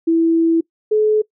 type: tone pair in turn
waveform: sine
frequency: 329.6 / 428.4 Hz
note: E4 / A4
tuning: 0 / -46 cents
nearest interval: perfect fourth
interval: 454 cents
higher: second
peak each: -11 dBFS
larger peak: neither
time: 0.07-0.61 / 0.91-1.22 s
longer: first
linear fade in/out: 10 ms
effects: noise-tail reverb RT60 0.1 s tail -22 dB re dry